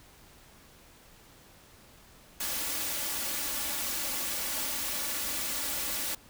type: noise with comb filter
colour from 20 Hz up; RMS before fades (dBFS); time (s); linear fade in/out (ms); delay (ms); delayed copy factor
white; -33; 2.4-6.15; 5; 3.5; +0.6
effects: pink hiss -56 dBFS RMS until 6.29 s